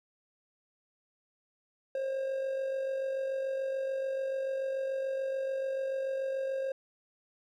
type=tone with amplitude modulation; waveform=triangle; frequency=535 Hz; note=C5; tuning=38 cents sharp; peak=-27 dBFS; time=1.95-6.72 s; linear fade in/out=2 ms; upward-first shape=sine; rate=46.9 Hz; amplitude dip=40%; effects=none